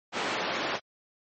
pink band-pass noise, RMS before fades -31 dBFS, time 0.12-0.8 s, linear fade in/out 50 ms, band 370 to 3600 Hz, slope 12 dB/octave, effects MP3 32 kbps

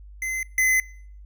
square tone pair in turn, 2056 / 2038 Hz, C7 / C7, -31 / -46 cents, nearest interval unison, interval 15 cents, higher first, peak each -26 / -18 dBFS, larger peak second, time 0.22-0.43 / 0.58-0.8 s, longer second, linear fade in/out 2 ms, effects noise-tail reverb RT60 0.6 s tail -24 dB re dry + added 50 Hz sine -41 dBFS peak until 1.25 s

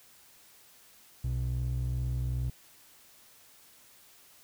triangle ring-modulated tone, 93 Hz, F#2, 9 cents sharp, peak -23 dBFS, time 1.24-2.5 s, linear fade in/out 5 ms, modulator 31.2 Hz, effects tanh soft clip ceiling -21 dBFS + white hiss -58 dBFS RMS until 4.43 s

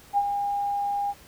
sine tone with ADSR envelope, 809 Hz, G#5, 46 cents flat, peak -17 dBFS, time 0.13-1.14 s, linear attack 44 ms, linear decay 49 ms, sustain -7 dB, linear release 43 ms, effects pink hiss -51 dBFS RMS until 1.27 s

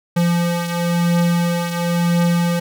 square beating tone pair, 172 / 172.97 Hz, F3 / F3, -26 / -16 cents, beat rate 0.97 Hz, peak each -17 / -23 dBFS, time 0.16-2.6 s, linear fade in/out 10 ms, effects none

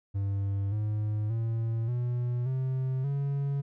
triangle tone with pitch steps, 99.1 / 106.21 / 113.84 / 122.01 / 130.76 / 140.15 Hz, G2 / G#2 / A#2 / B2 / C3 / C#3, +19 / +39 / -41 / -21 / -1 / +19 cents, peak -25 dBFS, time 0.14-3.62 s, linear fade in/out 20 ms, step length 580 ms, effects none

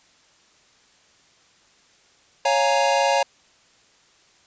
square chord, Bb minor seventh, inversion first, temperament equal, 554.4 / 698.5 / 830.6 / 932.3 Hz, Db5 / F5 / Ab5 / Bb5, 0 / 0 / 0 / 0 cents, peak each -22 / -25 / -24 / -24 dBFS, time 2.45-3.23 s, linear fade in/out 5 ms, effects white hiss -57 dBFS RMS until 4.46 s + resampled to 16000 Hz

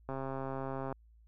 click train, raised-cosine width 1 ms, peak -25 dBFS, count 113, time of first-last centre 0.09-0.926 s, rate 134 Hz, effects added 56 Hz sine -58 dBFS peak until 1.27 s

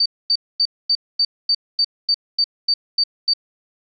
sine tone bursts, 4600 Hz, D8, 37 cents flat, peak -13 dBFS, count 12, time 0-3.336 s, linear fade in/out 5 ms, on 58 ms, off 240 ms, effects none

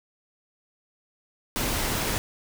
pink noise, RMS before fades -27 dBFS, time 1.56-2.18 s, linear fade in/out 0 ms, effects none

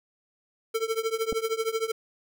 square tone with tremolo, 447.9 Hz, A4, 31 cents sharp, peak -23 dBFS, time 0.74-1.92 s, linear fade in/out 10 ms, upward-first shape triangle, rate 13 Hz, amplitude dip 95%
clicks, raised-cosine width 2 ms, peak -20 dBFS, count 2, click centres 1.324 / 1.328 s
effects none

